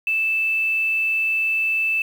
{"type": "tone with quantisation", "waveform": "sine", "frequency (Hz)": 2637, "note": "E7", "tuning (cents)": 0, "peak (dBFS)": -18, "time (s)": [0.07, 2.02], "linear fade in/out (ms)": 2, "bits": 7, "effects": []}